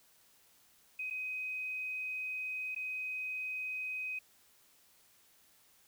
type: tone with dropouts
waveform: sine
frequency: 2516 Hz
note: D#7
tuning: 19 cents sharp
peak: -36 dBFS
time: 0.99-4.19 s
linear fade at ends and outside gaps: 5 ms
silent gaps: 1.101-1.107 / 2.749-2.761 s
effects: white hiss -66 dBFS RMS until 5.87 s

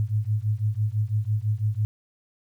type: beating tone pair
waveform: sine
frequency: 103.83 / 109.83 Hz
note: G#2 / A2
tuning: 0 / -3 cents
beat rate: 6 Hz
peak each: -25 dBFS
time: 0-1.85 s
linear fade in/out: 0 ms
effects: 10-bit

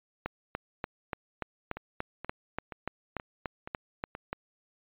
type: two click trains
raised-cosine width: 0.5 ms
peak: -24 / -17 dBFS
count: 6 / 15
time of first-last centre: 1.77-4.151 / 0.26-4.33 s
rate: 2.1 / 3.44 Hz
effects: resampled to 8000 Hz

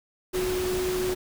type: tone in noise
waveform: sine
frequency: 367.2 Hz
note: F#4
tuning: 13 cents flat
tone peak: -25 dBFS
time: 0.33-1.15 s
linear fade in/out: 20 ms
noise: pink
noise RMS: -33 dBFS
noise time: 0.33-1.15 s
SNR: +5 dB
effects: none

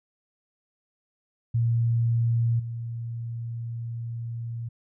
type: tone with level steps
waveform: sine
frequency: 116.54 Hz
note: A#2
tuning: in tune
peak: -20 / -30 dBFS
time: 1.54-4.69 s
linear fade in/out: 10 ms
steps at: 2.59 s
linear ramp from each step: 10 ms
effects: none

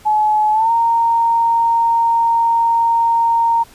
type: tone with pitch glide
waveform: sine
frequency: 853 to 924.8 Hz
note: G#5 to A#5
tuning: +46 to -14 cents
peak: -11 dBFS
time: 0.05-3.64 s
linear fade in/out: 20 ms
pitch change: +140 cents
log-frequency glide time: 0.52-0.71 s
effects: pink hiss -45 dBFS RMS until 3.74 s + resampled to 32000 Hz

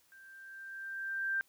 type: tone with level ramp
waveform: sine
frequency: 1576 Hz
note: G6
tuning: 9 cents sharp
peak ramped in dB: -54 to -29 dBFS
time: 0.12-1.41 s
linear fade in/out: 0 ms
effects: white hiss -69 dBFS RMS until 1.48 s

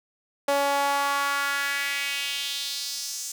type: tone with high-pass filter sweep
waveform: sawtooth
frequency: 281.3 Hz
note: C#4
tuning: 26 cents sharp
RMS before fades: -27 dBFS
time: 0.48-3.32 s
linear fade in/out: 5 ms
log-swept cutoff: 600 to 6800 Hz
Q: 2.6
effects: none

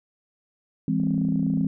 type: chord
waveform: sine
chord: E augmented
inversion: none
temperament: equal with one note detuned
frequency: 164.81 / 203.1 / 261.6 Hz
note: E3 / G#3 / B#3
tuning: 0 / -38 / 0 cents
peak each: -25 dBFS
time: 0.88-1.67 s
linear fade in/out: 2 ms
type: click train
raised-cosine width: 2 ms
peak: -29 dBFS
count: 19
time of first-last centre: 1-1.645 s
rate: 27.9 Hz
effects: none

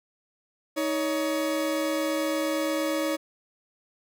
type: tone pair together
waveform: 40% pulse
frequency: 314.6 / 560.6 Hz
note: D#4 / C#5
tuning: +19 / +19 cents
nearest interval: minor seventh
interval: 1000 cents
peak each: -27 dBFS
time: 0.76-3.17 s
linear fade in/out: 20 ms
effects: none

